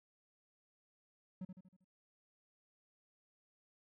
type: tone with echo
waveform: triangle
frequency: 185 Hz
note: F#3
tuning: in tune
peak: -39 dBFS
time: 1.41-1.45 s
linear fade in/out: 5 ms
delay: 79 ms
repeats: 5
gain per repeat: -6 dB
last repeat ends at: 1.845 s
effects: none